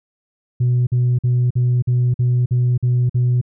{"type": "tone bursts", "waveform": "sine", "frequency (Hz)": 123.47, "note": "B2", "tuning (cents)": 0, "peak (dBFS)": -11, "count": 9, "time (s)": [0.6, 3.414], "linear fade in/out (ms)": 10, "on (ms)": 270, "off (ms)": 48, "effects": ["tanh soft clip ceiling -11 dBFS"]}